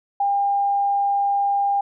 sine tone, 802 Hz, G5, 39 cents sharp, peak -17 dBFS, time 0.2-1.81 s, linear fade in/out 5 ms, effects none

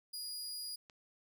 sawtooth tone, 4885 Hz, D#8, 33 cents flat, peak -38 dBFS, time 0.13-0.76 s, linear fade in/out 10 ms
click, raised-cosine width 0.2 ms, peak -38 dBFS, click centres 0.898 s
effects none

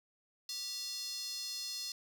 square tone with high-pass filter, 392 Hz, G4, in tune, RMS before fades -41 dBFS, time 0.49-1.92 s, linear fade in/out 2 ms, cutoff 4700 Hz, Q 6.1, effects none

